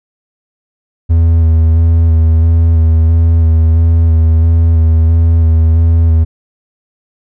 triangle tone with vibrato, 81.7 Hz, E2, 15 cents flat, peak -3 dBFS, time 1.09-6.25 s, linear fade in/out 20 ms, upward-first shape square, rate 1.5 Hz, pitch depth 19 cents each way, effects none

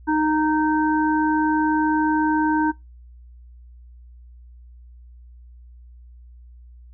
harmonic tone, 309 Hz, D#4, 12 cents flat, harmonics 1 / 3 / 5, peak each -19 / -22 / -27 dBFS, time 0.07-2.72 s, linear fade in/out 20 ms, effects noise-tail reverb RT60 0.2 s tail -24 dB re dry + added 60 Hz sine -42 dBFS peak until 6.93 s

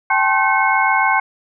sine tone cluster, 782 / 869 / 1063 / 1529 / 2179 Hz, G5 / A5 / C6 / G6 / C#7, -4 / -22 / +27 / -44 / -30 cents, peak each -19 dBFS, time 0.1-1.2 s, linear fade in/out 5 ms, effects none

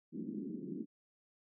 pink band-pass noise, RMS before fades -42 dBFS, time 0.12-0.86 s, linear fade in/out 50 ms, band 180 to 350 Hz, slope 48 dB/octave, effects none

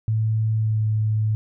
sine tone with pitch glide, 110 to 108.24 Hz, A2 to A2, 0 to -28 cents, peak -18 dBFS, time 0.08-1.35 s, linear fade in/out 0 ms, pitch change -28 cents, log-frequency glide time 0.55-0.85 s, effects none

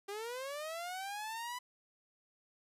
sawtooth linear sweep, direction up, 392 to 1000 Hz, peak -36 dBFS, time 0.08-1.59 s, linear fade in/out 10 ms, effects resampled to 32000 Hz + 12-bit

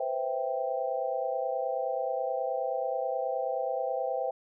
sine chord, C major seventh, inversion third, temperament equal, 493.9 / 523.3 / 659.3 / 784 Hz, B4 / C5 / E5 / G5, 0 / 0 / 0 / 0 cents, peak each -37 / -32 / -34 / -34 dBFS, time 0-4.31 s, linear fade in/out 5 ms, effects none

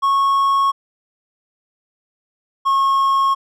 triangle tone pair in turn, 1100 / 1088.6 Hz, C#6 / C#6, -14 / -32 cents, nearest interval unison, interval 18 cents, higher first, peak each -11 / -11 dBFS, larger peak neither, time 0.02-0.72 / 2.65-3.35 s, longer neither, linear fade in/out 20 ms, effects none

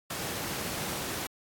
pink high-pass noise, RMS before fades -35 dBFS, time 0.1-1.27 s, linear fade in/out 5 ms, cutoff 110 Hz, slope 12 dB/octave, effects AAC 64 kbps

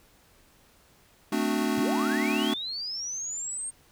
square chord, D dominant seventh, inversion second, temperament equal with one note detuned, 220 / 257.3 / 293.7 / 370 Hz, A3 / C4 / D4 / F#4, 0 / -29 / 0 / 0 cents, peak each -30 / -32 / -30 / -33 dBFS, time 1.32-2.54 s, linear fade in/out 5 ms
sine linear sweep, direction up, 62.6 to 8670 Hz, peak -31 dBFS, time 1.77-3.71 s, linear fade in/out 20 ms
effects pink hiss -60 dBFS RMS until 3.91 s

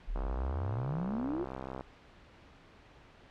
sine exponential sweep, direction up, 34 to 371.8 Hz, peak -32 dBFS, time 0.07-1.45 s, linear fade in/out 20 ms
click train, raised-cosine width 1 ms, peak -26 dBFS, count 109, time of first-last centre 0.16-1.809 s, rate 65.5 Hz
effects pink hiss -57 dBFS RMS until 3.3 s + low-pass 3000 Hz 12 dB/octave

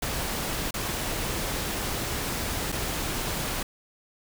pink noise with dropouts, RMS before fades -30 dBFS, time 0.02-3.63 s, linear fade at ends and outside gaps 5 ms, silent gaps 0.709-0.74 / 2.72-2.723 s, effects none

